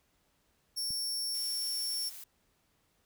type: tone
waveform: sawtooth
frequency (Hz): 5460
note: F8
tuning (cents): -40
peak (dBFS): -30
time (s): 0.76-2.1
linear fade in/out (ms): 20
type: click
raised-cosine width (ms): 5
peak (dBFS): -37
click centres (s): 0.906
type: noise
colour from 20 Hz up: blue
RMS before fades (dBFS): -47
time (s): 1.34-2.24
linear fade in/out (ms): 5
effects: pink hiss -73 dBFS RMS until 3.05 s